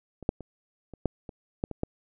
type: clicks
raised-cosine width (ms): 2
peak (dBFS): -28 / -10 / -27 / -29 / -11 / -26 / -14 / -22 / -14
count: 9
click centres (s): 0.227 / 0.291 / 0.407 / 0.937 / 1.057 / 1.292 / 1.639 / 1.713 / 1.834
effects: none